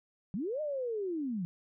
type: linear two-way sweep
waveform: sine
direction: up then down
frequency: 164.81 to 622.3 to 164.81 Hz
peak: -32 dBFS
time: 0.34-1.45 s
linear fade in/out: 0 ms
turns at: 0.61 s
effects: none